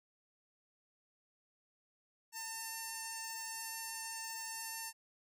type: tone with notch filter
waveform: 5% pulse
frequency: 901 Hz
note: A5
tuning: 41 cents sharp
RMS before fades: -44 dBFS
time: 2.32-4.93 s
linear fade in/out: 50 ms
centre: 3500 Hz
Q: 1.7
effects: none